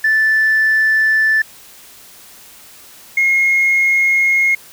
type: tone pair in turn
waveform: sine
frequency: 1757 / 2152 Hz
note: A6 / C7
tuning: -3 / +48 cents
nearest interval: major third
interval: 351 cents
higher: second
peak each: -9 dBFS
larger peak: neither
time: 0.04-1.42 / 3.17-4.55 s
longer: neither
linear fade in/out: 5 ms
effects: tanh soft clip ceiling -7 dBFS + white hiss -41 dBFS RMS until 4.72 s